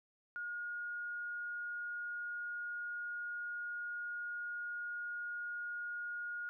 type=tone; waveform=sine; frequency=1433 Hz; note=F6; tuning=44 cents sharp; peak=-39 dBFS; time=0.36-6.49 s; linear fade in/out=0 ms; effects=none